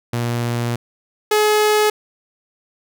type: tone pair in turn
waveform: sawtooth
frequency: 119 / 424.1 Hz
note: A#2 / G#4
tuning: +36 / +36 cents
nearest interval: octave + minor seventh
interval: 2200 cents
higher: second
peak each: -15 / -9 dBFS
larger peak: second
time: 0.13-0.76 / 1.31-1.9 s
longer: first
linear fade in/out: 5 ms
effects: none